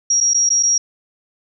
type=tone with dropouts; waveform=sine; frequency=5660 Hz; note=F8; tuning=22 cents sharp; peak=-12 dBFS; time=0.1-0.78 s; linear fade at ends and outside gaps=5 ms; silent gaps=0.204-0.209 / 0.336-0.344 / 0.492-0.502 / 0.628-0.632 s; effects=none